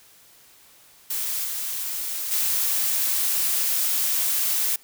blue noise with level steps, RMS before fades -27 / -29 / -23 dBFS, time 1.1-4.76 s, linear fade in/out 5 ms, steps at 1.44 / 2.31 s, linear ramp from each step 10 ms, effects white hiss -53 dBFS RMS until 4.83 s

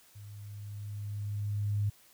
sine tone with level ramp, 103.1 Hz, G#2, 12 cents flat, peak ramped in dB -45 to -26 dBFS, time 0.15-1.9 s, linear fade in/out 10 ms, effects white hiss -61 dBFS RMS until 2.13 s

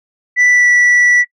sine tone with pitch glide, 1975.5 to 1956.2 Hz, B6 to B6, 0 to -17 cents, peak -4 dBFS, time 0.36-1.25 s, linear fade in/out 50 ms, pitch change -17 cents, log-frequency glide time 0.49-0.69 s, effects noise-tail reverb RT60 0.1 s tail -21 dB re dry + tanh soft clip ceiling -6 dBFS

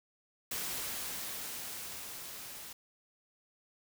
white noise with level ramp, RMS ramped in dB -37 to -47 dBFS, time 0.51-2.73 s, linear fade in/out 5 ms, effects none

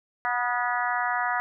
harmonic tone with a mistuned harmonic, 243.5 Hz, B3, 24 cents flat, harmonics 3 / 4 / 5 / 6 / 7 / 8, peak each -29 / -30 / -31 / -32 / -32 / -33 dBFS, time 0.25-1.4 s, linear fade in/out 0 ms, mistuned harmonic 5, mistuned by +30 cents, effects none

